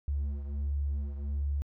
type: beating tone pair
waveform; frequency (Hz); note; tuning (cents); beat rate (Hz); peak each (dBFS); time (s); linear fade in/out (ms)
triangle; 70.7 / 72.1; C#2 / D2; +35 / -31; 1.4; -27 / -33; 0.08-1.62; 0
effects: tanh soft clip ceiling -26 dBFS